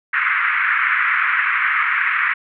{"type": "band-pass noise", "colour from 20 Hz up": "white", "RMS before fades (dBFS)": -18, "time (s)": [0.13, 2.34], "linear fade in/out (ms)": 10, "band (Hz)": [1200, 2200], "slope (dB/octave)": 48, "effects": []}